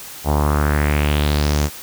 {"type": "tone with low-pass filter sweep", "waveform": "sawtooth", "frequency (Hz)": 73.8, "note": "D2", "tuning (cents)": 9, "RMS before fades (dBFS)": -17, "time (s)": [0.24, 1.7], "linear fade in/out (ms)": 50, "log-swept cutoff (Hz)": [790, 7500], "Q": 3, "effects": ["white hiss -35 dBFS RMS until 1.82 s"]}